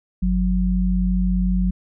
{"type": "tone pair together", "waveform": "sine", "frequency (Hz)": [48.52, 183.2], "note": ["G1", "F#3"], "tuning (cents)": [-17, -17], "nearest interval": "octave + major seventh", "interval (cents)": 2300, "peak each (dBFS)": -19, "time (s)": [0.22, 1.71], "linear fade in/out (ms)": 10, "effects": []}